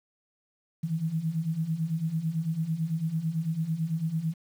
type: beating tone pair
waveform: sine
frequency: 155.56 / 164.56 Hz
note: D#3 / E3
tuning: 0 / -3 cents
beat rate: 9 Hz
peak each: -32 / -28 dBFS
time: 0.83-4.34 s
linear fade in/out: 10 ms
effects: 9-bit